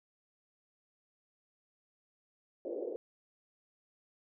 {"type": "band-pass noise", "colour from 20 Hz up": "white", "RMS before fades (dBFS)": -39, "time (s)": [2.65, 2.96], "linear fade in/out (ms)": 0, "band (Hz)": [320, 550], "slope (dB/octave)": 48, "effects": []}